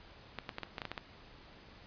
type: clicks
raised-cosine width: 0.3 ms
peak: -22 dBFS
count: 9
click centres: 0.387 / 0.492 / 0.584 / 0.633 / 0.782 / 0.818 / 0.853 / 0.916 / 0.978 s
effects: pink hiss -56 dBFS RMS until 1.86 s + resampled to 11025 Hz